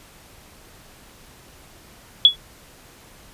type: tone with exponential decay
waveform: sine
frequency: 3378 Hz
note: G#7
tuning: 29 cents sharp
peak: -3 dBFS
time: 2.25-2.36 s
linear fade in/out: 1 ms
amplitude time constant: 23 ms
effects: pink hiss -48 dBFS RMS until 3.33 s + resampled to 32000 Hz